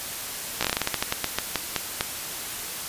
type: slowing click train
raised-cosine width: 0.2 ms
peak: -5 dBFS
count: 17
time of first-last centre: 0.61-2.009 s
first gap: 16 ms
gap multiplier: 1.2
effects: white hiss -33 dBFS RMS until 2.88 s + resampled to 32000 Hz